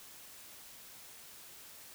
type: silence
effects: white hiss -53 dBFS RMS until 1.94 s